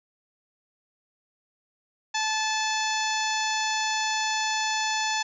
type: harmonic tone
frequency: 870 Hz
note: A5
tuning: 20 cents flat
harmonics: 1 / 2 / 3 / 4 / 5 / 6 / 7 / 8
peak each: -28 / -31 / -33 / -34 / -35 / -36 / -36 / -37 dBFS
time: 2.14-5.23 s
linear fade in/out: 10 ms
effects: none